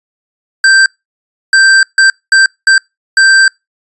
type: tone bursts at uneven times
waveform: square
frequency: 1568 Hz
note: G6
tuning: in tune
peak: -4 dBFS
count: 6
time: 0.64-0.86 / 1.53-1.83 / 1.98-2.1 / 2.32-2.46 / 2.67-2.78 / 3.17-3.48 s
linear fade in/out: 2 ms
effects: noise-tail reverb RT60 0.2 s tail -26 dB re dry + resampled to 22050 Hz